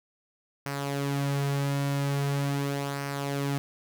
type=tone with flanger; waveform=sawtooth; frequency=140.5 Hz; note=C#3; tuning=24 cents sharp; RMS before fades=-29 dBFS; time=0.66-3.58 s; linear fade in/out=0 ms; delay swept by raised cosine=0.27 to 4.67 ms; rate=0.42 Hz; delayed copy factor=-0.5; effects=none